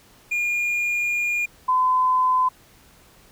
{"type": "tone pair in turn", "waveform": ["triangle", "sine"], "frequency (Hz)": [2422, 1018.3], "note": ["D#7", "C6"], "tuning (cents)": [-47, -47], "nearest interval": "octave + minor third", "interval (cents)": 1500, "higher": "first", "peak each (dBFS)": [-19, -16], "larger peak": "second", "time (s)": [[0.31, 1.46], [1.68, 2.49]], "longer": "first", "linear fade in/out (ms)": 10, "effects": ["pink hiss -53 dBFS RMS until 3.31 s"]}